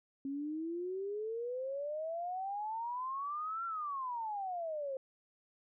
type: exponential two-way sweep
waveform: sine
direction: up then down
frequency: 270 to 1377 to 522 Hz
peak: -36 dBFS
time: 0.25-4.97 s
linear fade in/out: 2 ms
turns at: 3.65 s
effects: none